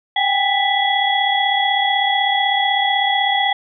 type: tone cluster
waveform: sine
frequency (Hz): 777 / 813 / 1975 / 3343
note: G5 / G#5 / B6 / G#7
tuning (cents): -16 / -37 / 0 / +11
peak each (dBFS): -20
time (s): 0.16-3.53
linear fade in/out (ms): 5
effects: none